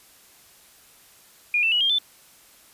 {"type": "tone with pitch steps", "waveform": "sine", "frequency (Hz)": [2431, 2666, 2925, 3208, 3518], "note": ["D#7", "E7", "F#7", "G7", "A7"], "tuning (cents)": [-41, 19, -21, 39, -1], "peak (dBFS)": -18, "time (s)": [1.54, 1.985], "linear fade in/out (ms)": 2, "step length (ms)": 89, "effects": ["white hiss -53 dBFS RMS until 2.73 s", "resampled to 32000 Hz"]}